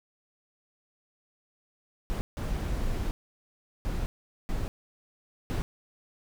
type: noise bursts at uneven times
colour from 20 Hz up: brown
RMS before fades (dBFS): -30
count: 5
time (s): 2.1-2.21 / 2.37-3.11 / 3.85-4.06 / 4.49-4.68 / 5.5-5.62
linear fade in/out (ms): 0
effects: none